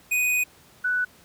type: tone pair in turn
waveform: square / sine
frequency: 2489 / 1485.5 Hz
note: D#7 / F#6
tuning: 0 / +6 cents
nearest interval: major sixth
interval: 894 cents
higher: first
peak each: -21 dBFS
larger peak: neither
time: 0.11-0.44 / 0.84-1.05 s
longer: first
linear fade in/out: 10 ms
effects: pink hiss -54 dBFS RMS until 1.24 s + high-pass 60 Hz 12 dB/octave